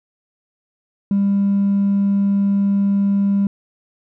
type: tone with hard clipping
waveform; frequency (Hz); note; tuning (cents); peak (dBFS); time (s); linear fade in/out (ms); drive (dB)
sine; 199.2; G3; +28; -14; 1.11-3.47; 2; 1
effects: none